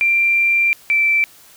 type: tone pair in turn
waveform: sine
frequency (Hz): 2367 / 2333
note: D7 / D7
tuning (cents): +13 / -12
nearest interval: unison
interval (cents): 25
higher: first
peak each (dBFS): -12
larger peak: neither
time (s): 0.01-0.73 / 0.9-1.24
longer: first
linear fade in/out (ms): 0
effects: white hiss -46 dBFS RMS until 1.56 s